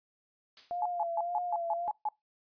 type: noise with exponential decay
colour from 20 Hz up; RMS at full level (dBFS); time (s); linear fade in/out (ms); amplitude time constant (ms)
blue; -42; 0.57-0.87; 1; 65
type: tone with vibrato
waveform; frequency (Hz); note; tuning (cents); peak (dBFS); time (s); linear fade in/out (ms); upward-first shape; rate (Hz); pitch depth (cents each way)
sine; 694; F5; -11; -32; 0.71-1.88; 0; sine; 1.8; 48
type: tone bursts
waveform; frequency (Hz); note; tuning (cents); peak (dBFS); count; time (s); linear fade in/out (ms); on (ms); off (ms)
sine; 848; G#5; +36; -28; 8; 0.82-2.088; 2; 36; 140
effects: noise-tail reverb RT60 0.2 s tail -25 dB re dry + resampled to 11025 Hz